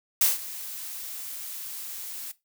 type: noise with ADSR envelope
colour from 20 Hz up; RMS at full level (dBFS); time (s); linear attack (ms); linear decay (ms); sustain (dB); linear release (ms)
blue; -19; 0.21-2.32; 4; 160; -18; 10
effects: noise-tail reverb RT60 0.2 s tail -17 dB re dry